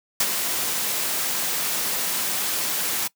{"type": "noise with ADSR envelope", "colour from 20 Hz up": "white", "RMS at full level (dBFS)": -19, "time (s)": [0.2, 3.08], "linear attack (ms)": 4, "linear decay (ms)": 50, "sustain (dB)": -6, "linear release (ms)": 11, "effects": ["noise-tail reverb RT60 0.1 s tail -21 dB re dry", "high-pass 150 Hz 12 dB/octave"]}